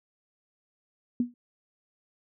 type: tone with exponential decay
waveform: sine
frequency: 242.6 Hz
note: B3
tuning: 31 cents flat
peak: -19 dBFS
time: 1.2-1.34 s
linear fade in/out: 2 ms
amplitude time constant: 29 ms
effects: none